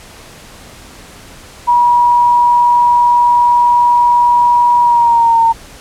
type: tone with pitch glide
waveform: sine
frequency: 963 to 913.7 Hz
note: B5 to A#5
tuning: -44 to -35 cents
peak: -6 dBFS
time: 1.67-5.53 s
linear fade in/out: 20 ms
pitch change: -91 cents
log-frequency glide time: 4.8-5.42 s
effects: pink hiss -36 dBFS RMS until 5.8 s + low-pass 11000 Hz 12 dB/octave